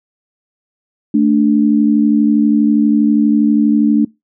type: tone pair together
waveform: sine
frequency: 220 / 292.4 Hz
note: A3 / D4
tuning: 0 / -7 cents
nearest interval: perfect fourth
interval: 493 cents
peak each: -11 dBFS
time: 1.14-4.05 s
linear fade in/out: 5 ms
effects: noise-tail reverb RT60 0.2 s tail -23 dB re dry